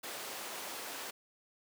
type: high-pass noise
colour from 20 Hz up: pink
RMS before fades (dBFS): -43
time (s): 0.03-1.11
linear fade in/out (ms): 10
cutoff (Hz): 440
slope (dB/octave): 12
effects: none